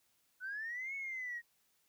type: linear two-way sweep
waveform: sine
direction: up then down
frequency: 1472 to 2217 to 1867 Hz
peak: -38 dBFS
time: 0.4-1.42 s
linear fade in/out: 50 ms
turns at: 0.95 s
effects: tanh soft clip ceiling -34 dBFS + white hiss -75 dBFS RMS until 1.88 s